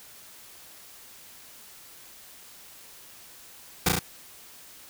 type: noise with echo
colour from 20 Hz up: pink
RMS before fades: -21 dBFS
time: 3.86-3.89 s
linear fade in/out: 5 ms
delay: 34 ms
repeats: 3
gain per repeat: -2 dB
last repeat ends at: 3.992 s
effects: white hiss -49 dBFS RMS until 4.89 s

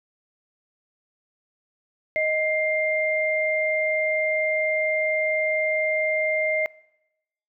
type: tone pair together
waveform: sine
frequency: 624.3 / 2100 Hz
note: D#5 / C7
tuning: +6 / +6 cents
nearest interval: octave + major sixth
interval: 2100 cents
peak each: -23 dBFS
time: 2.16-6.66 s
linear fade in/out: 0 ms
effects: noise-tail reverb RT60 0.9 s tail -23 dB re dry

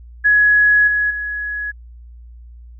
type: tone with level steps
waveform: sine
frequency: 1680 Hz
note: G#6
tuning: 19 cents sharp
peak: -9 / -14 / -21 dBFS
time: 0.24-1.72 s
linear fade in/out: 20 ms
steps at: 0.87 / 1.1 s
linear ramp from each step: 10 ms
effects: added 59 Hz sine -36 dBFS peak until 2.79 s

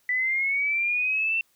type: linear sweep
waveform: sine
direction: up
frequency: 1975.5 to 2700 Hz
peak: -22 dBFS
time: 0.09-1.41 s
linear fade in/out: 2 ms
effects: white hiss -66 dBFS RMS until 1.55 s

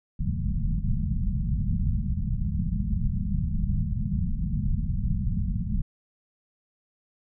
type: low-pass noise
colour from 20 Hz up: pink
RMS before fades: -26 dBFS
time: 0.19-5.82 s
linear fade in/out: 10 ms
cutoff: 220 Hz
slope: 96 dB/octave
effects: none

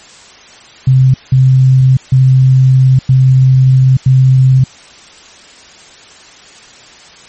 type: tone bursts at uneven times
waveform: sine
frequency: 130.81 Hz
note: C3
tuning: in tune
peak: -3 dBFS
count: 5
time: 0.87-1.14 / 1.32-1.97 / 2.12-2.99 / 3.09-3.97 / 4.06-4.64 s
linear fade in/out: 5 ms
effects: white hiss -37 dBFS RMS until 7.28 s + MP3 32 kbps

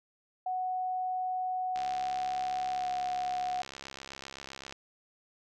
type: tone with pitch glide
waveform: sine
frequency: 740 to 731.5 Hz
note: F#5 to F#5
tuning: 0 to -20 cents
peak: -30 dBFS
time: 0.46-3.62 s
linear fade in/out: 5 ms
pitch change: -20 cents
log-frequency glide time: 2.71-2.89 s
type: click train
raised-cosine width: 0.2 ms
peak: -25 dBFS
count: 202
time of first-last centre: 1.76-4.725 s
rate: 67.8 Hz
effects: none

